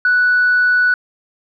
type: tone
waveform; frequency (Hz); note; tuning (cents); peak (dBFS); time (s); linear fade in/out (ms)
sine; 1480; F#6; 0; -9; 0.05-0.94; 2
effects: tanh soft clip ceiling -7 dBFS